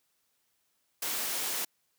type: high-pass noise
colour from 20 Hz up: white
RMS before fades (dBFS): -33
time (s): 1.02-1.65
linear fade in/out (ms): 5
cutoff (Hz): 230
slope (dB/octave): 12
effects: white hiss -75 dBFS RMS until 1.98 s + high-pass 60 Hz 12 dB/octave